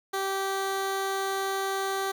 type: tone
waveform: 15% pulse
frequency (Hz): 388.6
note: G4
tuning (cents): -15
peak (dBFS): -21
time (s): 0.13-2.12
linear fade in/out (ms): 10
effects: none